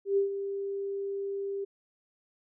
sine tone with ADSR envelope, 396.2 Hz, G4, 18 cents sharp, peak -21 dBFS, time 0.05-1.65 s, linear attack 120 ms, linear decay 120 ms, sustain -10 dB, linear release 13 ms, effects none

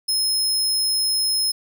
sawtooth tone, 5160 Hz, E8, 38 cents flat, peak -16 dBFS, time 0.08-1.52 s, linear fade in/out 10 ms, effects none

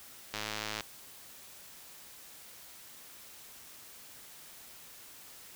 click train, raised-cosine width 0.2 ms, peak -18 dBFS, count 51, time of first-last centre 0.34-0.807 s, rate 107 Hz, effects white hiss -52 dBFS RMS until 5.55 s

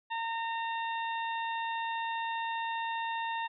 harmonic tone, 915 Hz, A#5, 32 cents flat, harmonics 1 / 2 / 3 / 4, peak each -33 / -39 / -43 / -45 dBFS, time 0.1-3.48 s, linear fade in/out 20 ms, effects none

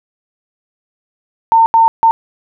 sine tone bursts at uneven times, 907 Hz, A#5, 48 cents flat, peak -5 dBFS, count 3, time 1.52-1.66 / 1.74-1.88 / 2.03-2.11 s, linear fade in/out 0 ms, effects none

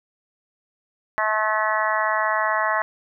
harmonic tone, 215.7 Hz, A3, 34 cents flat, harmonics 3 / 4 / 5 / 6 / 7 / 8 / 9, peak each -26 / -27 / -24 / -30 / -30 / -27 / -28 dBFS, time 1.18-2.82 s, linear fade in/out 0 ms, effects none

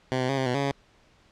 10% pulse tone with pitch steps, 129.1 / 127.6 / 136.7 / 131.8 / 124.2 / 140 / 139 Hz, C3 / C3 / C#3 / C3 / B2 / C#3 / C#3, -23 / -43 / -24 / +13 / +10 / +18 / +5 cents, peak -16 dBFS, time 0.12-0.715 s, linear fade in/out 0 ms, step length 85 ms, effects pink hiss -60 dBFS RMS until 1.31 s + low-pass 5000 Hz 12 dB/octave

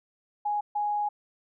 sine tone bursts at uneven times, 830.6 Hz, G#5, in tune, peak -25 dBFS, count 2, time 0.45-0.61 / 0.75-1.09 s, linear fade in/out 10 ms, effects none

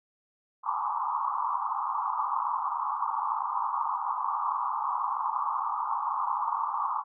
white band-pass noise, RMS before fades -30 dBFS, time 0.63-7.04 s, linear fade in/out 50 ms, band 830 to 1200 Hz, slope 96 dB/octave, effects none

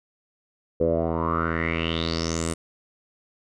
10% pulse tone with low-pass filter sweep, 82.41 Hz, E2, in tune, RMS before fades -25 dBFS, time 0.8-2.54 s, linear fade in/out 10 ms, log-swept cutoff 480 to 9100 Hz, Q 6.8, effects none

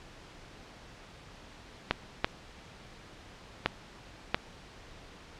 clicks, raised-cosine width 0.3 ms, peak -8 dBFS, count 4, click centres 1.91 / 2.245 / 3.66 / 4.345 s, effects pink hiss -51 dBFS RMS until 5.39 s + low-pass 5000 Hz 12 dB/octave

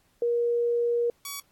sine / 5% pulse tone pair in turn, 474.3 / 1130.8 Hz, A#4 / C#6, +30 / +34 cents, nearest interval octave + minor third, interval 1504 cents, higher second, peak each -22 dBFS, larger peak neither, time 0.22-1.1 / 1.25-1.4 s, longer first, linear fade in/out 2 ms, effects pink hiss -67 dBFS RMS until 1.51 s + AAC 64 kbps

